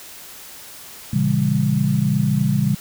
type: chord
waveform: sine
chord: A# diminished seventh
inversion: none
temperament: just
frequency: 116.54 / 139.85 / 167.82 / 201.4 Hz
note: A#2 / C#3 / E3 / G3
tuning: 0 / +16 / +31 / +47 cents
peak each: -24 / -19 / -23 / -20 dBFS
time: 1.13-2.75 s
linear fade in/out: 5 ms
effects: white hiss -39 dBFS RMS until 2.8 s